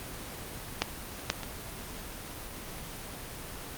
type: clicks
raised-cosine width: 0.2 ms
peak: -7 / -25 / -7 / -19 / -26 dBFS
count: 5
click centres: 0.82 / 1.194 / 1.301 / 1.433 / 2.783 s
effects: pink hiss -41 dBFS RMS until 3.77 s + Opus 24 kbps